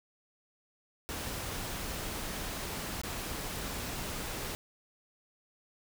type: noise with dropouts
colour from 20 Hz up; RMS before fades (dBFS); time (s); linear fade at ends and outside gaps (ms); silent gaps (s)
pink; -38; 1.09-4.55; 0; 3.015-3.035
effects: none